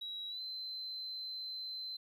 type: tone with pitch glide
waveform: triangle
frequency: 3872 to 4074 Hz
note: B7 to C8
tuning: -35 to -47 cents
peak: -37 dBFS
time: 0.01-1.97 s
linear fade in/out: 10 ms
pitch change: +88 cents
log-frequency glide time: 0.29-0.41 s
effects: tanh soft clip ceiling -38 dBFS